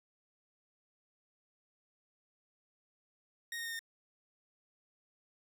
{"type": "tone with pitch steps", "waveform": "sawtooth", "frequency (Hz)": [1864.7, 1851.8, 1839, 1826.3], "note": ["A#6", "A#6", "A#6", "A#6"], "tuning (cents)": [0, -12, -24, -36], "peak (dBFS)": -35, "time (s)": [3.52, 3.792], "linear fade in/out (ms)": 2, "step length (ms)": 68, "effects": []}